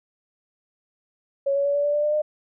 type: tone with pitch steps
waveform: sine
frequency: 554.4 / 561.5 / 568.7 / 575.9 / 583.3 / 590.8 / 598.3 / 606 Hz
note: C#5 / C#5 / C#5 / D5 / D5 / D5 / D5 / D#5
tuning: 0 / +22 / +44 / -34 / -12 / +10 / +32 / -46 cents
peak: -19 dBFS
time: 1.46-2.22 s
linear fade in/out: 10 ms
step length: 95 ms
effects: none